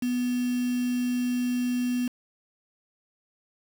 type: tone with quantisation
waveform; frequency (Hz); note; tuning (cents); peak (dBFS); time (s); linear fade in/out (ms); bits
sine; 246.9; B3; 0; -24; 0.02-2.08; 5; 6
effects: none